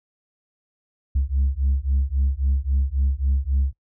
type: beating tone pair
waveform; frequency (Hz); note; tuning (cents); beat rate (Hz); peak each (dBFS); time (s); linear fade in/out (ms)
sine; 66.2 / 69.9; C2 / C#2; +21 / +15; 3.7; -20; 1.15-3.73; 10
effects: noise-tail reverb RT60 0.1 s tail -24 dB re dry + tanh soft clip ceiling -14 dBFS